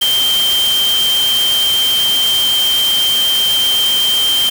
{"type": "tone in noise", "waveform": "sine", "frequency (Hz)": 3146, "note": "G7", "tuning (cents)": 6, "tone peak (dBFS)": -11, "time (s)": [0.01, 4.5], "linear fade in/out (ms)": 10, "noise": "white", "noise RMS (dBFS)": -21, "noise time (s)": [0.01, 4.5], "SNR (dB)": 7, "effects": []}